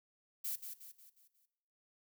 violet noise with echo, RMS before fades -39 dBFS, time 0.44-0.56 s, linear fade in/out 10 ms, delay 180 ms, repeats 5, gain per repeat -7 dB, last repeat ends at 1.46 s, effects noise-tail reverb RT60 0.9 s tail -17 dB re dry

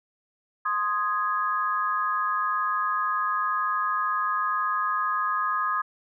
sine chord, Ab major, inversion first, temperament equal, 1046.5 / 1244.5 / 1661.2 Hz, C6 / Eb6 / Ab6, 0 / 0 / 0 cents, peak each -29 / -25 / -31 dBFS, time 0.65-5.82 s, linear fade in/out 10 ms, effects none

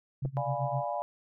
sine tone with tremolo, 135.2 Hz, C#3, 43 cents flat, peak -28 dBFS, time 0.22-0.84 s, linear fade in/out 5 ms, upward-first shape sine, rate 7.8 Hz, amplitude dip 95%
clicks, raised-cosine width 2 ms, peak -26 dBFS, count 2, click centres 0.251 / 0.257 s
sine chord, D diminished seventh, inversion none, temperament equal, 587.3 / 698.5 / 830.6 / 987.8 Hz, D5 / F5 / Ab5 / Cb6, 0 / 0 / 0 / 0 cents, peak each -35 / -35 / -36 / -38 dBFS, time 0.37-1.02 s, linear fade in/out 0 ms
effects none

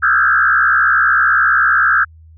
sine tone with frequency modulation, 1475 Hz, F#6, 6 cents flat, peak -9 dBFS, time 0.02-2.05 s, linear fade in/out 20 ms, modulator 64.6 Hz, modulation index 3, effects added 80 Hz sine -39 dBFS peak until 2.37 s

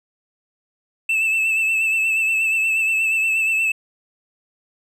triangle tone with vibrato, 2637 Hz, E7, in tune, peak -15 dBFS, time 1.09-3.72 s, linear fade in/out 5 ms, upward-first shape sine, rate 8.4 Hz, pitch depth 34 cents each way, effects none

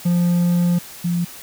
triangle / sine tone pair in turn, 174.61 / 173.4 Hz, F3 / F3, 0 / -12 cents, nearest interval unison, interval 12 cents, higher first, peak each -12 / -17 dBFS, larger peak first, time 0.05-0.79 / 1.04-1.25 s, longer first, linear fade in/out 10 ms, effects white hiss -38 dBFS RMS until 1.42 s

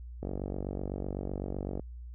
click train, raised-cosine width 2 ms, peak -22 dBFS, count 76, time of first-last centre 0.23-1.796 s, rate 47.9 Hz, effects added 60 Hz sine -41 dBFS peak until 2.14 s

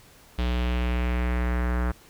square tone with low-pass filter sweep, 60.9 Hz, B1, 24 cents flat, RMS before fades -25 dBFS, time 0.38-1.92 s, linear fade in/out 10 ms, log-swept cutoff 3500 to 1500 Hz, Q 2.3, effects pink hiss -53 dBFS RMS until 2.09 s

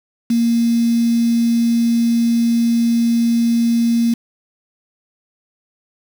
sine tone with quantisation, 233.1 Hz, A#3, in tune, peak -12 dBFS, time 0.3-4.14 s, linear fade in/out 5 ms, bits 5, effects none

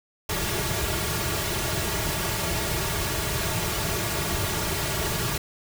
pink noise with comb filter, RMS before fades -27 dBFS, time 0.29-5.38 s, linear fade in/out 5 ms, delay 3.9 ms, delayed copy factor -0.8, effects none

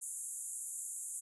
white band-pass noise, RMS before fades -43 dBFS, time 0.01-1.21 s, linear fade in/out 20 ms, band 6900 to 11000 Hz, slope 96 dB/octave, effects none

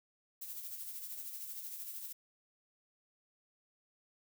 violet noise with tremolo, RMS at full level -43 dBFS, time 0.41-2.13 s, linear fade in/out 10 ms, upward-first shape sine, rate 13 Hz, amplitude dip 45%, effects none

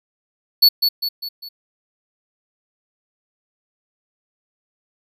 square tone with echo, 4435 Hz, C#8, in tune, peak -8 dBFS, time 0.62-0.69 s, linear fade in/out 10 ms, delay 200 ms, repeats 4, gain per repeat -6 dB, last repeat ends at 1.49 s, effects none

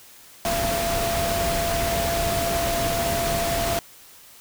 sine tone in noise, 680 Hz, F5, 46 cents flat, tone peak -24 dBFS, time 0.45-3.79 s, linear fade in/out 0 ms, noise pink, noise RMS -26 dBFS, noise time 0.45-3.79 s, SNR -1 dB, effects white hiss -48 dBFS RMS until 4.4 s

